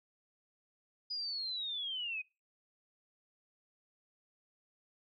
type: linear sweep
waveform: sine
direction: down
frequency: 4967 to 2476 Hz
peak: -36 dBFS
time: 1.1-2.22 s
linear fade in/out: 10 ms
effects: noise-tail reverb RT60 0.3 s tail -26 dB re dry